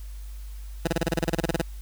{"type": "tone bursts", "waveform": "15% pulse", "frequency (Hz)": 166.1, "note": "E3", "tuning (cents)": 13, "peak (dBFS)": -15, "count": 15, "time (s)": [0.85, 1.617], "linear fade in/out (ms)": 5, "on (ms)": 25, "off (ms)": 28, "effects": ["added 50 Hz sine -35 dBFS peak until 1.81 s", "white hiss -54 dBFS RMS until 1.81 s"]}